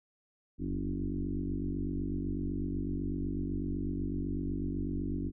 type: tone with frequency modulation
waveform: sine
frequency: 164.81 Hz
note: E3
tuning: in tune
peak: -31 dBFS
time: 0.58-5.32 s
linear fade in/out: 50 ms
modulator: 48 Hz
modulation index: 3.4
effects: none